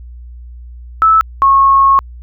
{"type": "tone pair in turn", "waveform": "sine", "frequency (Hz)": [1309, 1093.1], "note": ["E6", "C#6"], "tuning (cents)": [-13, -25], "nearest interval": "minor third", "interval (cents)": 312, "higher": "first", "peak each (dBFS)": -5, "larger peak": "neither", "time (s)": [[1.02, 1.21], [1.42, 1.99]], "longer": "second", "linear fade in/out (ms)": 0, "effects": ["added 60 Hz sine -29 dBFS peak until 2.22 s"]}